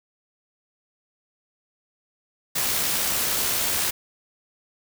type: noise with amplitude modulation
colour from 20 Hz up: white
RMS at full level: -23 dBFS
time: 2.55-3.91 s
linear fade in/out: 10 ms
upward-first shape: sine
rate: 67.1 Hz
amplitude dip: 25%
effects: none